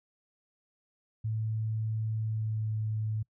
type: tone with pitch glide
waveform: sine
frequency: 110 to 108.61 Hz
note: A2 to A2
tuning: 0 to -22 cents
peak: -29 dBFS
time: 1.24-3.23 s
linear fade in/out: 10 ms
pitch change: -22 cents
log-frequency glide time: 2.2-2.75 s
effects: noise-tail reverb RT60 0.1 s tail -26 dB re dry